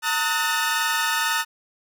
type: tone cluster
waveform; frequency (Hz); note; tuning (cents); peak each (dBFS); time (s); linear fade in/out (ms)
sawtooth; 908 / 1268 / 1472 / 1794; A#5 / D#6 / F#6 / A6; -46 / +32 / -9 / +33; -23; 0.02-1.45; 50
effects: none